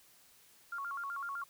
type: tone with vibrato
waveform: sine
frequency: 1244.5 Hz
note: D#6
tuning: in tune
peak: -37 dBFS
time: 0.72-1.44 s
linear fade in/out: 5 ms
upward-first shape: square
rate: 7.9 Hz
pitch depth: 200 cents each way
effects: white hiss -63 dBFS RMS until 1.49 s